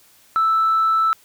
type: tone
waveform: sine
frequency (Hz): 1318.5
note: E6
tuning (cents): 0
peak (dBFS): -13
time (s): 0.36-1.13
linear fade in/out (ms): 0
effects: tanh soft clip ceiling -11 dBFS + white hiss -53 dBFS RMS until 1.24 s